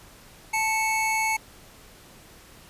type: tone pair together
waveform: square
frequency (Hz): 879 / 2213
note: A5 / C#7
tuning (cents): -2 / -3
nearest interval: octave + major third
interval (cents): 1599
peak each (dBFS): -26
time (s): 0.53-1.37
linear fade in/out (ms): 10
effects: pink hiss -50 dBFS RMS until 2.69 s + resampled to 32000 Hz